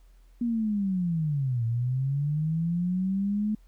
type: linear two-way sweep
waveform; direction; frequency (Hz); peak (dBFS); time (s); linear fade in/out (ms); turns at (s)
sine; down then up; 241.5 to 113.2 to 215.3; -24; 0.41-3.55; 5; 1.65
effects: added 42 Hz sine -52 dBFS peak until 3.67 s + pink hiss -69 dBFS RMS until 3.67 s